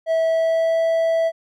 triangle tone with pitch glide, 651 to 656.7 Hz, E5 to E5, -22 to -7 cents, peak -14 dBFS, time 0.06-1.32 s, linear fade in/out 50 ms, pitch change +15 cents, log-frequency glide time 0.25-0.8 s, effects none

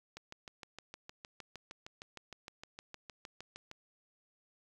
click train, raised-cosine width 0.2 ms, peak -29 dBFS, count 24, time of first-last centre 0.17-3.714 s, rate 6.49 Hz, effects 10-bit

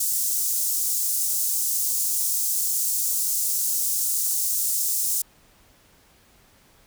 pink high-pass noise, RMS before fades -24 dBFS, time 0-5.22 s, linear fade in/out 5 ms, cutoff 6700 Hz, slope 24 dB/octave, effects pink hiss -57 dBFS RMS until 6.86 s

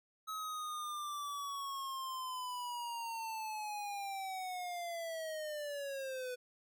square linear sweep, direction down, 1286 to 493.9 Hz, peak -40 dBFS, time 0.27-6.36 s, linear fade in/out 20 ms, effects none

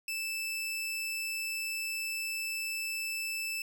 sawtooth tone, 2637 Hz, E7, in tune, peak -30 dBFS, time 0.08-3.62 s, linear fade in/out 2 ms, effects none

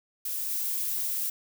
violet noise with level steps, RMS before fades -32 / -30 dBFS, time 0.25-1.3 s, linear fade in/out 5 ms, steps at 0.49 s, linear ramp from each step 20 ms, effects none

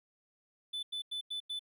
triangle tone bursts, 3500 Hz, A7, 10 cents flat, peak -34 dBFS, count 5, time 0.73-1.594 s, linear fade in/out 10 ms, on 100 ms, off 91 ms, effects none

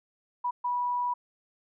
sine tone bursts at uneven times, 978 Hz, B5, 17 cents flat, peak -26 dBFS, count 2, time 0.44-0.51 / 0.64-1.14 s, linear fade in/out 10 ms, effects none

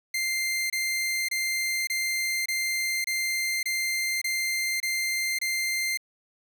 sawtooth tone bursts, 2093 Hz, C7, in tune, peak -22 dBFS, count 10, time 0.14-5.974 s, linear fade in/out 5 ms, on 560 ms, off 26 ms, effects none

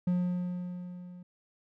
triangle tone with level ramp, 178.8 Hz, F3, 41 cents sharp, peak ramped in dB -22 to -43 dBFS, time 0.07-1.23 s, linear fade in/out 5 ms, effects none

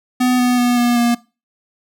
square tone with pitch steps, 250.7 / 247.4 / 244.1 / 240.9 / 237.7 Hz, B3 / B3 / B3 / B3 / A#3, +26 / +3 / -20 / -43 / +34 cents, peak -13 dBFS, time 0.2-1.15 s, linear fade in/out 10 ms, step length 190 ms, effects noise-tail reverb RT60 0.3 s tail -21 dB re dry

